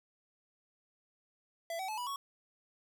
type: tone with pitch steps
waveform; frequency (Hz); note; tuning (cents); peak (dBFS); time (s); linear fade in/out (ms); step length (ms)
square; 669 / 759.7 / 862.6 / 979.5 / 1112.2; E5 / F#5 / A5 / B5 / C#6; +25 / +46 / -35 / -15 / +5; -37; 1.7-2.16; 2; 92
effects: none